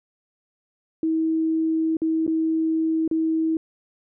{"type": "tone with dropouts", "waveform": "sine", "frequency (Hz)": 321.2, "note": "E4", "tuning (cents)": -45, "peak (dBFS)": -19, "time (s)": [1.03, 3.57], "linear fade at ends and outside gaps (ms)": 2, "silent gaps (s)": [[1.969, 2.018], [2.266, 2.277], [3.078, 3.112]], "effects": []}